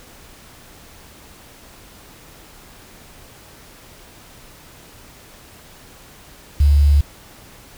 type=tone with quantisation; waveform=sine; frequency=72.1 Hz; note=D2; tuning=31 cents flat; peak=-9 dBFS; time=6.6-7.01 s; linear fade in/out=5 ms; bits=6; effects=pink hiss -44 dBFS RMS until 7.77 s